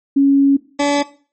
sine / 20% pulse tone pair in turn, 277.2 / 286.8 Hz, C#4 / D4, 0 / -41 cents, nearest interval minor second, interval 59 cents, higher second, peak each -8 dBFS, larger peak neither, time 0.16-0.57 / 0.79-1.03 s, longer first, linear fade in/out 10 ms, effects noise-tail reverb RT60 0.4 s tail -17 dB re dry + MP3 32 kbps

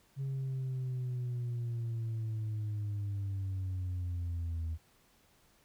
sine linear sweep, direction down, 136.8 to 80 Hz, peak -31 dBFS, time 0.16-4.78 s, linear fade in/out 50 ms, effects tanh soft clip ceiling -32 dBFS + pink hiss -67 dBFS RMS until 5.64 s

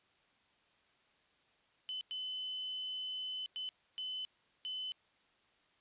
sine tone bursts at uneven times, 3028 Hz, F#7, 39 cents sharp, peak -38 dBFS, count 5, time 1.89-2.01 / 2.11-3.46 / 3.56-3.69 / 3.98-4.25 / 4.65-4.92 s, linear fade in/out 0 ms, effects white hiss -71 dBFS RMS until 5.8 s + resampled to 8000 Hz

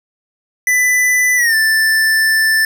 square tone with pitch glide, 1994 to 1766.2 Hz, B6 to A6, +16 to +6 cents, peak -11 dBFS, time 0.67-2.65 s, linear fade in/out 2 ms, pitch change -210 cents, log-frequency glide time 1.36-1.55 s, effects none

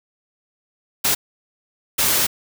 white noise bursts at uneven times, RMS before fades -18 dBFS, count 2, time 1.04-1.15 / 1.98-2.27 s, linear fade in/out 10 ms, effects none

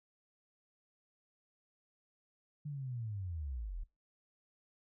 sine linear sweep, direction down, 151 to 34.85 Hz, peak -38 dBFS, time 2.65-3.84 s, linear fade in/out 10 ms, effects noise-tail reverb RT60 0.2 s tail -19 dB re dry

